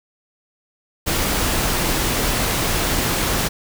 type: noise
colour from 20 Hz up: pink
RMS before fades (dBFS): -20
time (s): 1.06-3.49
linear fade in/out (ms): 20
effects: none